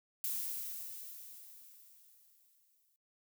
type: noise with exponential decay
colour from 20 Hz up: violet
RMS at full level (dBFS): -36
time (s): 0.24-2.96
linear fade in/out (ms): 0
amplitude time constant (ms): 590
effects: noise-tail reverb RT60 0.1 s tail -20 dB re dry